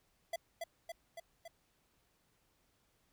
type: tone with echo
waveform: square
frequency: 670 Hz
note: E5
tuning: 28 cents sharp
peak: -36 dBFS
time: 0.33-0.36 s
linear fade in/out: 5 ms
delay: 280 ms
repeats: 4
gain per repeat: -3 dB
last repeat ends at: 1.48 s
effects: pink hiss -75 dBFS RMS until 3.12 s